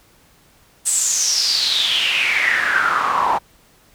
pink noise with band-pass filter sweep, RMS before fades -18 dBFS, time 0.85-3.39 s, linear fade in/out 20 ms, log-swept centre 8500 to 870 Hz, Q 7.4, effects pink hiss -53 dBFS RMS until 3.94 s

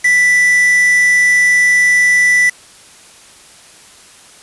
triangle tone with quantisation, 1977 Hz, B6, 1 cent sharp, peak -6 dBFS, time 0.04-2.5 s, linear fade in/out 10 ms, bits 3, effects white hiss -41 dBFS RMS until 4.42 s + resampled to 24000 Hz

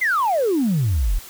sine exponential sweep, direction down, 2154 to 36 Hz, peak -15 dBFS, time 0.01-1.19 s, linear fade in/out 10 ms, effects tanh soft clip ceiling -13 dBFS + white hiss -40 dBFS RMS until 1.29 s

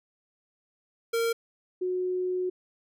square / sine tone pair in turn, 460.8 / 365.7 Hz, A#4 / F#4, -20 / -20 cents, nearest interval major third, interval 400 cents, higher first, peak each -25 / -26 dBFS, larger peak first, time 1.13-1.33 / 1.81-2.5 s, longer second, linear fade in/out 10 ms, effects none

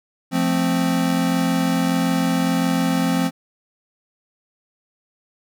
square chord, F major, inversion none, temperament equal, 174.61 / 220 / 261.6 Hz, F3 / A3 / C4, 0 / 0 / 0 cents, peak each -22 / -26 / -21 dBFS, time 0.31-3.31 s, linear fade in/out 50 ms, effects none

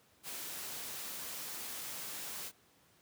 white noise, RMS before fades -43 dBFS, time 0.23-2.52 s, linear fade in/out 50 ms, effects pink hiss -67 dBFS RMS until 3.01 s + high-pass 100 Hz 12 dB/octave

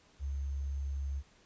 sine tone with sample-and-hold, 69.3 Hz, C#2, in tune, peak -33 dBFS, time 0.19-1.23 s, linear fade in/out 50 ms, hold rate 6300 Hz, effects pink hiss -64 dBFS RMS until 1.45 s + resampled to 16000 Hz

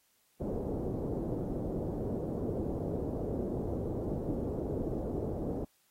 white low-pass noise, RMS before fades -35 dBFS, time 0.4-5.65 s, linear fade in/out 10 ms, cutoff 480 Hz, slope 24 dB/octave, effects white hiss -71 dBFS RMS until 5.9 s + AAC 48 kbps

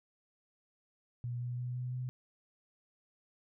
sine tone with pitch steps, 121.2 / 122.47 / 123.75 / 125.04 / 126.35 Hz, B2 / B2 / B2 / B2 / B2, -32 / -14 / +4 / +22 / +40 cents, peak -35 dBFS, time 1.24-2.09 s, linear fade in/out 0 ms, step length 170 ms, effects none

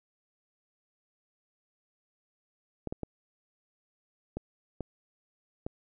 clicks, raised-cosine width 2 ms, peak -21 dBFS, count 6, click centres 2.873 / 2.925 / 3.033 / 4.37 / 4.807 / 5.665 s, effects none

